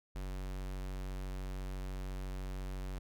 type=tone; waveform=square; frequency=47 Hz; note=F#1; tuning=28 cents sharp; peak=-39 dBFS; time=0.15-2.99 s; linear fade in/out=10 ms; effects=none